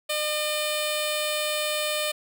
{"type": "tone with notch filter", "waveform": "10% pulse", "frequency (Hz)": 604, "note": "D5", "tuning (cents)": 48, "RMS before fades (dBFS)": -27, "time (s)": [0.09, 2.12], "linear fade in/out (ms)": 10, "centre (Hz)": 1500, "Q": 1.1, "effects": []}